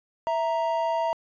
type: tone pair together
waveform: triangle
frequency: 658.9 / 933 Hz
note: E5 / A#5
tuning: -1 / +1 cents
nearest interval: tritone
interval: 602 cents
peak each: -24 dBFS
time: 0.27-1.13 s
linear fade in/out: 0 ms
effects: resampled to 16000 Hz